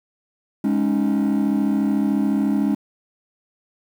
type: chord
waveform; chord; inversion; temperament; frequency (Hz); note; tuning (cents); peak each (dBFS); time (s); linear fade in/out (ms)
triangle; Ab suspended fourth; none; equal; 207.7 / 277.2 / 311.1; Ab3 / Db4 / Eb4; 0 / 0 / 0; -17 / -18 / -22; 0.64-2.75; 5
effects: tanh soft clip ceiling -11 dBFS + 8-bit